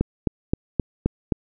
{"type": "click train", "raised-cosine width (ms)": 3, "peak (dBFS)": -6, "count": 6, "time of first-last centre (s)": [0.01, 1.322], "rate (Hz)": 3.81, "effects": []}